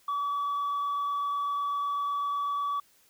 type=tone with frequency modulation; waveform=sine; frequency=1143 Hz; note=D6; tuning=47 cents flat; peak=-25 dBFS; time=0.08-2.8 s; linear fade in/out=5 ms; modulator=28 Hz; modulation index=0.43; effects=tanh soft clip ceiling -26 dBFS + white hiss -63 dBFS RMS until 3.09 s